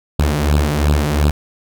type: beating tone pair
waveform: sawtooth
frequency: 72.8 / 75.6 Hz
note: D2 / D#2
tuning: -15 / -49 cents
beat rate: 2.8 Hz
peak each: -11 / -13 dBFS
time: 0.19-1.31 s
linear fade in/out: 5 ms
effects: none